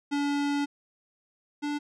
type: tone pair in turn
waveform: square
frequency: 286.2 / 292.4 Hz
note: D4 / D4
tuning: -45 / -7 cents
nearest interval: unison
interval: 38 cents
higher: second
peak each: -26 / -29 dBFS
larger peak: first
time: 0.11-0.66 / 1.62-1.79 s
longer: first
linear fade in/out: 20 ms
effects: low-pass 6000 Hz 12 dB/octave